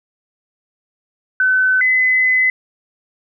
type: tone pair in turn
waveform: sine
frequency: 1516 / 2024 Hz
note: F#6 / B6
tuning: +42 / +42 cents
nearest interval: perfect fourth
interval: 500 cents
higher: second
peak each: -11 dBFS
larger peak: neither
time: 1.4-1.81 / 1.81-2.5 s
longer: second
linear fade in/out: 2 ms
effects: none